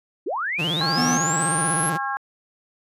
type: linear sweep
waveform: sine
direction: up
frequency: 277.2 to 11300 Hz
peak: -23 dBFS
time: 0.26-1.9 s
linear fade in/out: 10 ms
type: tone with vibrato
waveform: sawtooth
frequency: 162 Hz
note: E3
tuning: 30 cents flat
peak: -21 dBFS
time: 0.58-1.98 s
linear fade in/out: 20 ms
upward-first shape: square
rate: 16 Hz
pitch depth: 130 cents each way
type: harmonic tone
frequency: 271.1 Hz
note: C#4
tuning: 38 cents flat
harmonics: 3 / 4 / 5 / 6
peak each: -28 / -28 / -33 / -29 dBFS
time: 0.81-2.17 s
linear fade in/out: 0 ms
type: tone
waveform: square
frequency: 246.9 Hz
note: B3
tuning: in tune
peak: -22 dBFS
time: 0.97-1.18 s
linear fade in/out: 10 ms
effects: resampled to 32000 Hz